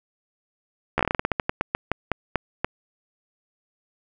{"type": "slowing click train", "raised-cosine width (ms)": 0.5, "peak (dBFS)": -6, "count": 19, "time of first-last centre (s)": [0.98, 2.646], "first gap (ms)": 13, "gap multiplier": 1.2, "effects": []}